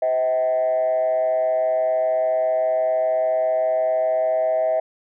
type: tone with frequency modulation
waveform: sine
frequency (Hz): 641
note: E5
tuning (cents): -49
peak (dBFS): -16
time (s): 0.02-4.8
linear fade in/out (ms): 5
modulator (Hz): 125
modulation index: 0.56
effects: tanh soft clip ceiling -14 dBFS